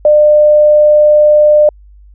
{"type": "tone", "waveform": "sine", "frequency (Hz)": 600, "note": "D5", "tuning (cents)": 37, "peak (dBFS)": -3, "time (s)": [0.05, 1.69], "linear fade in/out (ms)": 2, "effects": ["added 50 Hz sine -36 dBFS peak until 2.14 s"]}